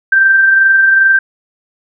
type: tone with amplitude modulation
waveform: sine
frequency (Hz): 1568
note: G6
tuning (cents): 0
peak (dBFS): -4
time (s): 0.12-1.19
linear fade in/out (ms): 5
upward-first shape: sine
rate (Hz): 22.5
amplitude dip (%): 30
effects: none